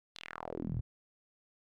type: tone with band-pass filter sweep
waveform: sawtooth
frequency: 41.24 Hz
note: E1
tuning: 2 cents sharp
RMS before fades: -40 dBFS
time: 0.15-0.81 s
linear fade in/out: 10 ms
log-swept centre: 4300 to 92 Hz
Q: 3.6
effects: none